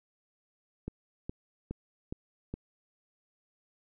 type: click train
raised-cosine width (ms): 3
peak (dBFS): -23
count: 5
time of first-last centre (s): 0.88-2.54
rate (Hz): 2.41
effects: none